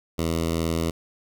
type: tone with notch filter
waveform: 10% pulse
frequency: 82.41 Hz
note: E2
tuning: in tune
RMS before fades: -25 dBFS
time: 0.18-0.91 s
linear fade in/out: 10 ms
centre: 1600 Hz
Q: 1.5
effects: none